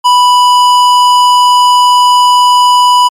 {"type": "tone with tanh clipping", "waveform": "sine", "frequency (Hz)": 987.8, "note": "B5", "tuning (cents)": 0, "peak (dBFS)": -5, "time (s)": [0.04, 3.09], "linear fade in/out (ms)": 20, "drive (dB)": 16, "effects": ["MP3 96 kbps"]}